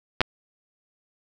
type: clicks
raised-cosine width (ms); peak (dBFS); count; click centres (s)
0.3; -3; 2; 0.207 / 0.215
effects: none